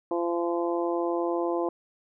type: harmonic tone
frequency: 171.5 Hz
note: F3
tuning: 31 cents flat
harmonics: 2 / 3 / 4 / 5 / 6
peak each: -27 / -31 / -33 / -36 / -36 dBFS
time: 0.11-1.69 s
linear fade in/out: 2 ms
effects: none